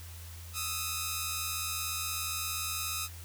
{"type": "tone pair together", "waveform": "5% pulse", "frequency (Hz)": [1248, 1325], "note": ["D#6", "E6"], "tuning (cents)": [5, 9], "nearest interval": "minor second", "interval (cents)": 104, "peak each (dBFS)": [-23, -25], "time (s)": [0.53, 3.09], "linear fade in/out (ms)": 50, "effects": ["added 84 Hz sine -44 dBFS peak until 3.24 s", "white hiss -51 dBFS RMS until 3.24 s"]}